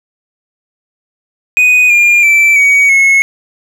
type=tone with pitch steps; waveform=triangle; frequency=2489 / 2408 / 2330 / 2255 / 2182 Hz; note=D#7 / D7 / D7 / C#7 / C#7; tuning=0 / +43 / -14 / +29 / -28 cents; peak=-3 dBFS; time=1.57-3.22 s; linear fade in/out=0 ms; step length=330 ms; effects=none